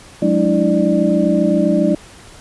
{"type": "tone cluster", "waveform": "sine", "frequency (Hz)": [181.7, 209.3, 292.2, 324.7, 594], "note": ["F#3", "G#3", "D4", "E4", "D5"], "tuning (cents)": [-31, 14, -9, -26, 20], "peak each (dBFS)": -18, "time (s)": [0.22, 1.95], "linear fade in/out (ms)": 5, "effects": ["pink hiss -41 dBFS RMS until 2.4 s", "resampled to 24000 Hz"]}